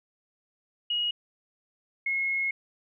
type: tone pair in turn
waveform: sine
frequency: 2892 / 2167 Hz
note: F#7 / C#7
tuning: -40 / -40 cents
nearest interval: perfect fourth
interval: 500 cents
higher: first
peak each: -25 / -25 dBFS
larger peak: neither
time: 0.9-1.11 / 2.06-2.51 s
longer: second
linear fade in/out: 5 ms
effects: none